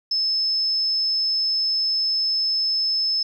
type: tone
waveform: sine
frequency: 5230 Hz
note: E8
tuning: 15 cents flat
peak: -19 dBFS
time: 0.11-3.23 s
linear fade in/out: 5 ms
effects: 9-bit